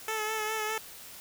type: tone with vibrato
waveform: 10% pulse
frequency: 433.9 Hz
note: A4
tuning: 24 cents flat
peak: -22 dBFS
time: 0.08-0.78 s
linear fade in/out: 2 ms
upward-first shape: sine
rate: 4.9 Hz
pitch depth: 30 cents each way
effects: white hiss -47 dBFS RMS until 1.2 s